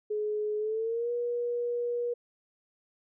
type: tone with pitch glide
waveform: sine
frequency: 422.8 to 480.1 Hz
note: G#4 to B4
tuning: +31 to -49 cents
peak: -28 dBFS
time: 0.1-2.14 s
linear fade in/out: 10 ms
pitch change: +220 cents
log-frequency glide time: 0.58-1.11 s
effects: none